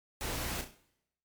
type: noise with echo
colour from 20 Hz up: pink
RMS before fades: -37 dBFS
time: 0.21-0.61 s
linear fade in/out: 0 ms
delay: 33 ms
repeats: 4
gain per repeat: -7 dB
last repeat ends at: 0.742 s
effects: noise-tail reverb RT60 0.8 s tail -18 dB re dry + MP3 96 kbps